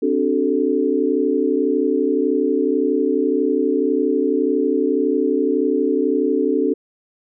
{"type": "chord", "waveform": "sine", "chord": "D dominant seventh", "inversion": "third", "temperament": "equal with one note detuned", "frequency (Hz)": [261.6, 293.7, 378.2, 440], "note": ["C4", "D4", "F#4", "A4"], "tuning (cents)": [0, 0, 38, 0], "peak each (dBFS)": [-22, -20, -22, -20], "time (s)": [0.02, 6.74], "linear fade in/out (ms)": 10, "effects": []}